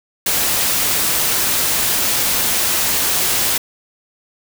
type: noise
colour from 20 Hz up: white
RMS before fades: -17 dBFS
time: 0.26-3.58 s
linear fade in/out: 5 ms
effects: none